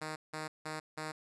5% pulse tone bursts, 155.56 Hz, D#3, in tune, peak -27 dBFS, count 4, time 0.01-1.12 s, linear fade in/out 10 ms, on 150 ms, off 170 ms, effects resampled to 24000 Hz

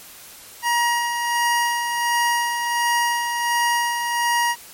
25% pulse tone with tremolo, 950 Hz, A#5, 33 cents sharp, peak -13 dBFS, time 0.62-4.56 s, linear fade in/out 50 ms, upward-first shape sine, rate 1.4 Hz, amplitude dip 45%, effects white hiss -42 dBFS RMS until 4.73 s + MP3 64 kbps

